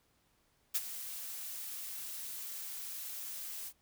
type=noise with ADSR envelope; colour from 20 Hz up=blue; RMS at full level=-30 dBFS; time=0.74-3.73 s; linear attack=16 ms; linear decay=42 ms; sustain=-13 dB; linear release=64 ms; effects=pink hiss -73 dBFS RMS until 3.81 s